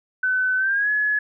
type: tone with pitch glide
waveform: sine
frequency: 1512 to 1697.2 Hz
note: F#6 to G#6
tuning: +37 to +37 cents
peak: -18 dBFS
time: 0.23-1.19 s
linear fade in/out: 5 ms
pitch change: +200 cents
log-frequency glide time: 0.57-0.9 s
effects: none